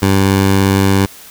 15% pulse tone, 97.3 Hz, G2, 12 cents flat, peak -3 dBFS, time 0.02-1.06 s, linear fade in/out 5 ms, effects white hiss -37 dBFS RMS until 1.3 s

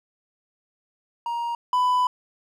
triangle tone pair in turn, 941 / 997 Hz, A#5 / B5, +16 / +16 cents, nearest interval minor second, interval 100 cents, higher second, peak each -23 / -16 dBFS, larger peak second, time 1.26-1.55 / 1.73-2.07 s, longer second, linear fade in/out 2 ms, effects none

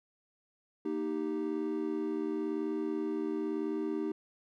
triangle chord, Eb major, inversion second, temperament equal, 233.1 / 311.1 / 392 Hz, Bb3 / Eb4 / G4, 0 / 0 / 0 cents, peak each -38 / -32 / -34 dBFS, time 0.85-4.12 s, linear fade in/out 5 ms, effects none

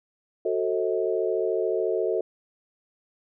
sine chord, F# diminished seventh, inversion none, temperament just, 370 / 444 / 532.8 / 639.4 Hz, F#4 / A4 / C5 / Eb5, 0 / +16 / +31 / +47 cents, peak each -27 / -26 / -32 / -30 dBFS, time 0.45-2.21 s, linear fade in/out 5 ms, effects none

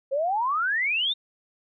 sine exponential sweep, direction up, 523.3 to 3729 Hz, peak -22 dBFS, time 0.11-1.14 s, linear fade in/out 20 ms, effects none

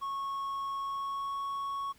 triangle tone with pitch glide, 1100 to 1108.9 Hz, C#6 to C#6, -14 to 0 cents, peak -31 dBFS, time 0.01-1.93 s, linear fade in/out 20 ms, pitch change +14 cents, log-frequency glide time 0.77-1.39 s, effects pink hiss -62 dBFS RMS until 1.98 s

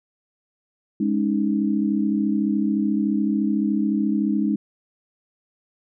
sine chord, Ab suspended fourth, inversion none, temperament equal, 207.7 / 277.2 / 311.1 Hz, Ab3 / Db4 / Eb4, 0 / 0 / 0 cents, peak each -21 / -25 / -24 dBFS, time 1-4.56 s, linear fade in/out 5 ms, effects none

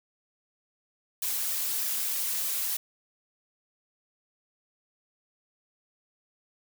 blue noise with flanger, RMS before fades -30 dBFS, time 1.22-2.77 s, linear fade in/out 5 ms, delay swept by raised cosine 1.6 to 5.4 ms, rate 3.2 Hz, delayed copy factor +1, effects none

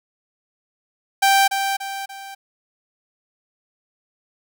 sawtooth tone with echo, 784 Hz, G5, in tune, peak -9 dBFS, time 1.22-1.48 s, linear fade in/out 10 ms, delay 290 ms, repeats 3, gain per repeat -7 dB, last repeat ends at 2.35 s, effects none

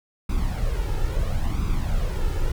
brown noise with flanger, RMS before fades -23 dBFS, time 0.29-2.52 s, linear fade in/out 5 ms, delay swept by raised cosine 0.81 to 2.31 ms, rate 0.74 Hz, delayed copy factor +0.65, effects none

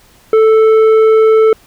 sine tone with tanh clipping, 440 Hz, A4, in tune, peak -6 dBFS, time 0.33-1.53 s, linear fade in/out 2 ms, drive 8 dB, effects pink hiss -46 dBFS RMS until 1.66 s

